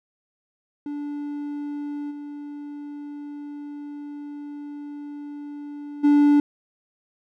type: tone with level steps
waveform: triangle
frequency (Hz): 290.9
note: D4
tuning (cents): -16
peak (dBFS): -26 / -31 / -11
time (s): 0.86-6.4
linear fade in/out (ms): 2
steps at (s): 2.1 / 6.03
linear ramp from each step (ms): 20
effects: none